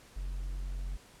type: tone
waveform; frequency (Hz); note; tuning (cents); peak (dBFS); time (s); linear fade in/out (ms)
triangle; 45.56; F#1; -26; -32; 0.16-0.97; 10
effects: pink hiss -57 dBFS RMS until 1.2 s + low-pass 11000 Hz 12 dB/octave